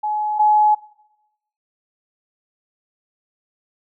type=tone pair in turn; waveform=sine; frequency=847 / 847 Hz; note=G#5 / G#5; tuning=+34 / +34 cents; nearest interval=unison; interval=0 cents; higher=neither; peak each=-19 / -11 dBFS; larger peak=second; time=0.03-0.39 / 0.39-0.75 s; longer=neither; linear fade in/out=10 ms; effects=noise-tail reverb RT60 0.9 s tail -22 dB re dry